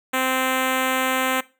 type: tone with notch filter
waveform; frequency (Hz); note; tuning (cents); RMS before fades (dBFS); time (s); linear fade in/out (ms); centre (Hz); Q
5% pulse; 260; C4; -11; -22; 0.13-1.41; 10; 4800; 1
effects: noise-tail reverb RT60 0.3 s tail -19 dB re dry